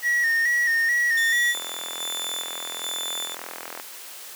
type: tone with vibrato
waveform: triangle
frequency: 1878 Hz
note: A#6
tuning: 12 cents sharp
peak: -17 dBFS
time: 0.02-1.55 s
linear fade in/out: 50 ms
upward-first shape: square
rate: 2.3 Hz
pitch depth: 39 cents each way
type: tone with tremolo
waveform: sawtooth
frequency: 3520 Hz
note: A7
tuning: in tune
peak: -25 dBFS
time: 1.17-3.35 s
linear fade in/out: 5 ms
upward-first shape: square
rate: 1.2 Hz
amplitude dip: 40%
type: click train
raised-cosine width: 0.5 ms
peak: -18 dBFS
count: 95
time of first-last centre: 1.55-3.799 s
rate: 41.8 Hz
effects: white hiss -40 dBFS RMS until 4.35 s + high-pass 400 Hz 12 dB/octave